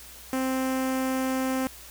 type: tone with notch filter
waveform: sawtooth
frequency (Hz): 261.6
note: C4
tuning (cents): 0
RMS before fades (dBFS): -27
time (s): 0.33-1.67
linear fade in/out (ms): 0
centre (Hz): 3900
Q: 1.4
effects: added 60 Hz sine -52 dBFS peak until 1.9 s + white hiss -46 dBFS RMS until 1.9 s